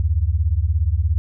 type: beating tone pair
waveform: sine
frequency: 72.4 / 89.4 Hz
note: D2 / F2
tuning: -24 / +41 cents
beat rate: 17 Hz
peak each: -18 / -19 dBFS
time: 0-1.18 s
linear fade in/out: 0 ms
effects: none